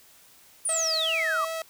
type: exponential sweep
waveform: sine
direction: down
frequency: 10000 to 1108.7 Hz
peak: -24 dBFS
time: 0.65-1.45 s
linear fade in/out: 5 ms
type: tone with vibrato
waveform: sawtooth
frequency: 645 Hz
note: E5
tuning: 38 cents flat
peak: -26 dBFS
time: 0.69-1.62 s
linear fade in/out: 2 ms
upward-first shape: sine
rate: 2.7 Hz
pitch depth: 16 cents each way
effects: white hiss -55 dBFS RMS until 1.69 s

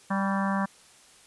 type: harmonic tone with a mistuned harmonic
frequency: 196 Hz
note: G3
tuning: in tune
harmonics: 1 / 3 / 4 / 5 / 6 / 7 / 8 / 9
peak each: -26 / -36 / -35 / -33 / -34 / -40 / -37 / -39 dBFS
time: 0.1-0.66 s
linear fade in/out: 10 ms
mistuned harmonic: 6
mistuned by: -42 cents
effects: white hiss -55 dBFS RMS until 1.26 s + resampled to 24000 Hz

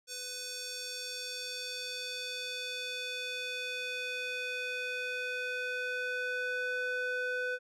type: tone with band-pass filter sweep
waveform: square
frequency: 500 Hz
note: B4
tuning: 21 cents sharp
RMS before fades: -37 dBFS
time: 0.07-7.59 s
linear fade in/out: 50 ms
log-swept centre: 6300 to 1300 Hz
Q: 1.7
effects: none

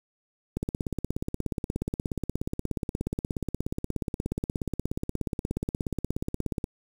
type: click train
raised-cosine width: 3 ms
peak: -16 dBFS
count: 103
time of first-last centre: 0.57-6.641 s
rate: 16.8 Hz
effects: 7-bit

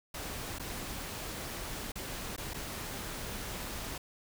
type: noise with dropouts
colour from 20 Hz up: pink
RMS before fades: -40 dBFS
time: 0.14-3.98 s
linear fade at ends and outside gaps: 5 ms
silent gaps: 0.586-0.596 / 1.92-1.955 / 2.364-2.378 / 2.536-2.542 s
effects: none

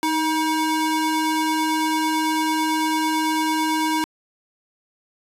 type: ring-modulated tone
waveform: 45% pulse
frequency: 635 Hz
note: D#5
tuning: 35 cents sharp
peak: -16 dBFS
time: 0.03-4.04 s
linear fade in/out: 0 ms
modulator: 322 Hz
effects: resampled to 32000 Hz

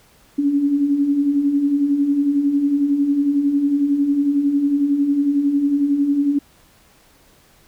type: beating tone pair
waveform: sine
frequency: 274.9 / 285.9 Hz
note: C#4 / D4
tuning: -14 / -46 cents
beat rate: 11 Hz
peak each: -24 / -15 dBFS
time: 0.38-6.39 s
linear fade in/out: 10 ms
effects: pink hiss -53 dBFS RMS until 7.67 s

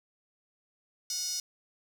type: tone with high-pass filter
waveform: sawtooth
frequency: 730 Hz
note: F#5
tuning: 24 cents flat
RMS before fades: -34 dBFS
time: 1.1-1.4 s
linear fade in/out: 2 ms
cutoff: 5400 Hz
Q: 6.5
effects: none

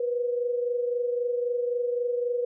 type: tone pair together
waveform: sine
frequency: 483.2 / 507 Hz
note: B4 / B4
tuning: -38 / +45 cents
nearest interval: minor second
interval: 83 cents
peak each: -25 / -33 dBFS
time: 0-2.45 s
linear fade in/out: 5 ms
effects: none

